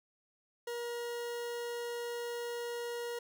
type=tone; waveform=40% pulse; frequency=475.7 Hz; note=A#4; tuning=35 cents sharp; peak=-36 dBFS; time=0.67-3.19 s; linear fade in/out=5 ms; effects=none